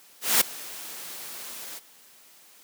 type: noise with ADSR envelope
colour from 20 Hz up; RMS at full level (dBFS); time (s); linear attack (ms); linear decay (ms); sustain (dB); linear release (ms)
white; -18; 0.21-1.8; 200; 8; -21; 29
effects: white hiss -54 dBFS RMS until 2.63 s + high-pass 200 Hz 12 dB/octave